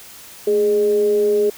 sine tone with frequency modulation, 415.3 Hz, G#4, in tune, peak -13 dBFS, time 0.47-1.5 s, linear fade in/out 5 ms, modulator 196 Hz, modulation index 0.29, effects white hiss -40 dBFS RMS until 1.57 s

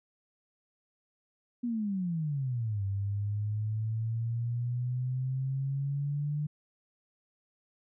sine exponential two-way sweep, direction down then up, 246.5 to 97.7 to 149.9 Hz, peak -29 dBFS, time 1.63-6.47 s, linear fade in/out 10 ms, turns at 2.84 s, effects none

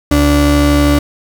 35% pulse tone pair together, 72.62 / 290.5 Hz, D2 / D4, -19 / -19 cents, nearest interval 2 octaves, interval 2400 cents, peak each -10 dBFS, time 0.11-0.99 s, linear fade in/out 5 ms, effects none

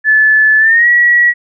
sine tone with pitch glide, 1734 to 1924 Hz, A6 to B6, -26 to -46 cents, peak -5 dBFS, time 0.04-1.34 s, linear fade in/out 50 ms, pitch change +180 cents, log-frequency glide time 0.59-0.88 s, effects none

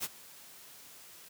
white noise with ADSR envelope, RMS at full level -33 dBFS, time 0-1.29 s, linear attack 39 ms, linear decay 36 ms, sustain -20 dB, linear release 10 ms, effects high-pass 80 Hz 12 dB/octave

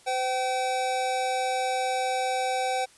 square tone pair together, 512.6 / 768 Hz, C5 / G5, -36 / -36 cents, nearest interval perfect fifth, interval 700 cents, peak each -31 / -27 dBFS, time 0.06-2.86 s, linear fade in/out 20 ms, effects white hiss -56 dBFS RMS until 2.97 s + resampled to 24000 Hz

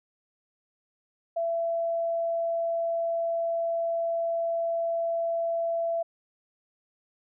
sine tone, 670 Hz, E5, 28 cents sharp, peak -25 dBFS, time 1.36-6.03 s, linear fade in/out 10 ms, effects none

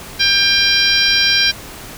harmonic tone, 796 Hz, G5, 26 cents sharp, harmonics 2 / 3 / 4 / 5 / 6 / 7, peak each -18 / -18 / -18 / -18 / -18 / -18 dBFS, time 0.19-1.52 s, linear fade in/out 20 ms, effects pink hiss -33 dBFS RMS until 1.97 s

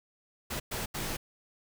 pink noise bursts at uneven times, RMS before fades -35 dBFS, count 3, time 0.5-0.6 / 0.71-0.86 / 0.94-1.17 s, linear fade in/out 10 ms, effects none

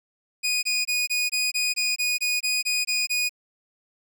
20% pulse tone bursts, 2475 Hz, D#7, 10 cents flat, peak -17 dBFS, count 13, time 0.43-3.294 s, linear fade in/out 20 ms, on 200 ms, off 22 ms, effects none

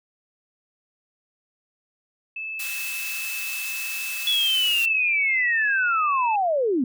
sine tone, 2619 Hz, E7, 12 cents flat, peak -29 dBFS, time 2.36-6.36 s, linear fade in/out 5 ms
white high-pass noise, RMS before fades -33 dBFS, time 2.59-4.86 s, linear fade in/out 10 ms, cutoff 1500 Hz, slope 12 dB/octave
sine linear sweep, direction down, 3419 to 233.1 Hz, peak -19 dBFS, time 4.27-6.84 s, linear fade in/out 2 ms
effects none

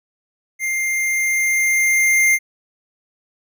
square tone with level ramp, 2105 Hz, C7, 10 cents sharp, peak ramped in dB -20 to -12 dBFS, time 0.59-2.39 s, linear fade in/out 50 ms, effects none

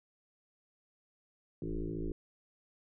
sine tone with frequency modulation, 164.81 Hz, E3, in tune, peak -34 dBFS, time 1.62-2.12 s, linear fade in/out 2 ms, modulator 54.4 Hz, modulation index 4.2, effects none

